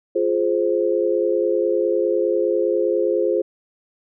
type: chord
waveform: sine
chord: F minor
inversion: none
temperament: just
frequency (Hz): 349.2 / 419.1 / 523.8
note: F4 / Ab4 / C5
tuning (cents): 0 / +16 / +2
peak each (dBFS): -21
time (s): 0.15-3.42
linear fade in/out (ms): 10
effects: none